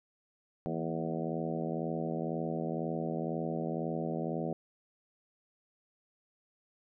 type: harmonic tone with a mistuned harmonic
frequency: 82 Hz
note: E2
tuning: 9 cents flat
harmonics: 2 / 3 / 4 / 5 / 6 / 7 / 8 / 9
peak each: -37 / -39 / -40 / -41 / -42 / -42 / -43 / -44 dBFS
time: 0.66-4.53 s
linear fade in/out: 0 ms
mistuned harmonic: 3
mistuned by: -74 cents
effects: none